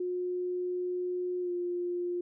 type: tone with pitch glide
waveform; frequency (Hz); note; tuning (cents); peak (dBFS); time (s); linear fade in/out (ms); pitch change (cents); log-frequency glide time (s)
sine; 360 to 352.8; F#4 to F4; -47 to +18; -30; 0-2.21; 5; -35; 1.41-1.51
effects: none